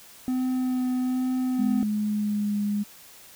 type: tone with vibrato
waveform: triangle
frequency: 254.5 Hz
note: C4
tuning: 48 cents flat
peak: -21 dBFS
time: 0.28-1.83 s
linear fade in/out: 0 ms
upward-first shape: sine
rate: 1.2 Hz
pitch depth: 11 cents each way
type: tone with pitch glide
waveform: sine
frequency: 210.6 to 205.8 Hz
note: G#3 to G#3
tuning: +24 to -16 cents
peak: -23 dBFS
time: 1.58-2.84 s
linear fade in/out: 20 ms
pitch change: -40 cents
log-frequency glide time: 2.06-2.57 s
effects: white hiss -49 dBFS RMS until 3.35 s